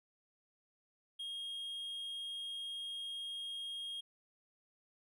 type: tone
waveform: triangle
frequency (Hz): 3251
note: G#7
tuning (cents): -38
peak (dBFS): -39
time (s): 1.19-4.01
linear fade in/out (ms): 10
effects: none